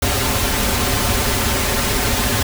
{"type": "noise with comb filter", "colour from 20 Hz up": "pink", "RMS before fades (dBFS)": -18, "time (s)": [0.02, 2.43], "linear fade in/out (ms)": 5, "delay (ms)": 6.2, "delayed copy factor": -0.75, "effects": []}